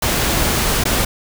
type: noise with dropouts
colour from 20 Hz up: pink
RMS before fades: -17 dBFS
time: 0.02-1.05 s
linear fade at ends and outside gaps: 5 ms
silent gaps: 0.839-0.853 s
effects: none